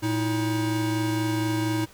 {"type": "tone pair together", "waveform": "square", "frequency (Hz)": [113.78, 317.1], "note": ["A#2", "D#4"], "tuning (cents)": [-42, 33], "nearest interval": "octave + tritone", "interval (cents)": 1775, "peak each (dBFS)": [-28, -26], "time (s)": [0.02, 1.86], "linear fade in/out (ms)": 20, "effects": ["pink hiss -51 dBFS RMS until 1.93 s"]}